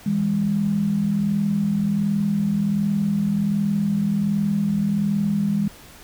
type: tone pair together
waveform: sine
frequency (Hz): 162.17 / 203.5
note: E3 / G#3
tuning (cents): -28 / -35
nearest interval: major third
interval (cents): 393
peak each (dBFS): -25 / -19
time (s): 0.06-5.68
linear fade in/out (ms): 5
effects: pink hiss -45 dBFS RMS until 6.03 s